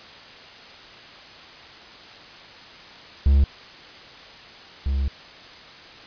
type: tone pair in turn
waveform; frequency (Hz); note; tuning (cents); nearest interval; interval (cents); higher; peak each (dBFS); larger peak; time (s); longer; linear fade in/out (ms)
triangle; 69.5 / 68.15; C#2 / C#2; +5 / -29; unison; 34; first; -11 / -18; first; 3.26-3.44 / 4.86-5.08; second; 0
effects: white hiss -43 dBFS RMS until 6.06 s + resampled to 11025 Hz